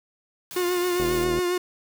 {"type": "noise", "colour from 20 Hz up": "white", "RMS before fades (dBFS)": -38, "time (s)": [0.51, 1.24], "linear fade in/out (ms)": 0}
{"type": "tone with vibrato", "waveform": "45% pulse", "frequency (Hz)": 356.8, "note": "F4", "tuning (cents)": 37, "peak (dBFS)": -22, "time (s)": [0.56, 1.58], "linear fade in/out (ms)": 5, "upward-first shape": "triangle", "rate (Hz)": 7.4, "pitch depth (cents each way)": 38}
{"type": "click train", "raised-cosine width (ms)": 2, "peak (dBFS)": -18, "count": 32, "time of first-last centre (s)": [1, 1.389], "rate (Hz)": 79.6}
{"effects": []}